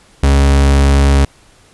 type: tone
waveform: 40% pulse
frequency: 69.3 Hz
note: C#2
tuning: in tune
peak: -6 dBFS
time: 0.23-1.25 s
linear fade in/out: 5 ms
effects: pink hiss -47 dBFS RMS until 1.73 s + resampled to 24000 Hz